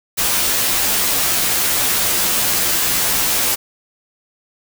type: noise with comb filter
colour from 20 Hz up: white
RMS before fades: -17 dBFS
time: 0.17-3.56 s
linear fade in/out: 20 ms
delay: 13 ms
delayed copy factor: -0.75
effects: none